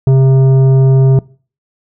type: tone with tanh clipping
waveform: sine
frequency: 133.3 Hz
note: C3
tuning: 33 cents sharp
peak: -6 dBFS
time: 0.07-1.19 s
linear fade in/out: 2 ms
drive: 10 dB
effects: noise-tail reverb RT60 0.4 s tail -22 dB re dry